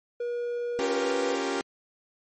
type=tone with pitch glide; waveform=triangle; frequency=480 to 492.4 Hz; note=B4 to B4; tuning=-49 to -5 cents; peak=-26 dBFS; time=0.2-1.35 s; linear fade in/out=5 ms; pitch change=+44 cents; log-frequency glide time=0.88-1.15 s
type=chord; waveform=sawtooth; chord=G half-diminished seventh; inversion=second; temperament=equal; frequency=277.2 / 349.2 / 392 / 466.2 Hz; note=Db4 / F4 / G4 / Bb4; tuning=0 / 0 / 0 / 0 cents; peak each=-28 / -31 / -27 / -30 dBFS; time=0.79-1.61 s; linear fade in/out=0 ms
effects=MP3 32 kbps